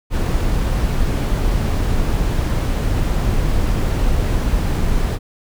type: noise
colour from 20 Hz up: brown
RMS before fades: -17 dBFS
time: 0.1-5.19 s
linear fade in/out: 50 ms
effects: none